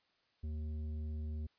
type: tone with tanh clipping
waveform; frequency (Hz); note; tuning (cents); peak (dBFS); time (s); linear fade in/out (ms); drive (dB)
triangle; 76.9; D#2; -20; -39; 0.43-1.47; 10; 13
effects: white hiss -75 dBFS RMS until 1.58 s + resampled to 11025 Hz